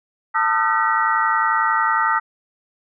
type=tone cluster; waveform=sine; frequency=893 / 1228 / 1339 / 1518 / 1922 Hz; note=A5 / D#6 / E6 / F#6 / B6; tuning=+25 / -23 / +27 / +44 / -48 cents; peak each=-21 / -21 / -21 / -25 / -24 dBFS; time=0.34-2.2 s; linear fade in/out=20 ms; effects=none